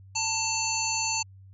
harmonic tone, 890 Hz, A5, 20 cents sharp, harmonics 1 / 3 / 5 / 7 / 8, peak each -32 / -32 / -32 / -32 / -32 dBFS, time 0.15-1.23 s, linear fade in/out 10 ms, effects added 96 Hz sine -47 dBFS peak until 1.53 s

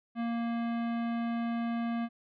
sine tone with hard clipping, 233.1 Hz, A#3, in tune, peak -32 dBFS, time 0.15-2.09 s, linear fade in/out 50 ms, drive 17 dB, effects resampled to 11025 Hz

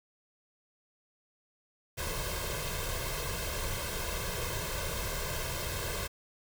pink noise with comb filter, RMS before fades -35 dBFS, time 1.97-6.08 s, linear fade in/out 20 ms, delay 1.9 ms, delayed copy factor +0.75, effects none

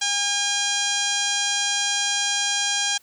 harmonic tone, 810 Hz, G#5, 43 cents flat, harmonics 1 / 2 / 3 / 4 / 5 / 6 / 7 / 8 / 9 / 10, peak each -32 / -29 / -32 / -26 / -32 / -32 / -29 / -30 / -32 / -32 dBFS, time 0.01-2.98 s, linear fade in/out 10 ms, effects white hiss -57 dBFS RMS until 3.02 s

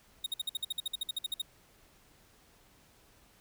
45% pulse tone bursts, 3738 Hz, A#7, 4 cents sharp, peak -31 dBFS, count 16, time 0.24-1.418 s, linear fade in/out 5 ms, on 23 ms, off 54 ms, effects pink hiss -63 dBFS RMS until 3.4 s

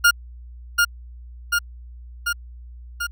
40% pulse tone with echo, 1415 Hz, F6, 22 cents sharp, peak -10 dBFS, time 0.04-0.11 s, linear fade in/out 10 ms, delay 740 ms, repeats 4, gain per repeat -3 dB, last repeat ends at 3.07 s, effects added 60 Hz sine -37 dBFS peak until 3.11 s

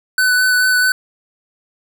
square tone with vibrato, 1500 Hz, F#6, 23 cents sharp, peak -12 dBFS, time 0.18-0.92 s, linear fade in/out 2 ms, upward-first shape sine, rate 4.6 Hz, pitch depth 14 cents each way, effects none

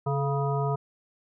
harmonic tone with a mistuned harmonic, 138.59 Hz, C#3, in tune, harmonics 1 / 3 / 5 / 7 / 9, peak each -26 / -31 / -33 / -34 / -36 dBFS, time 0.06-0.76 s, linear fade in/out 10 ms, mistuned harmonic 3, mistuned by +53 cents, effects none

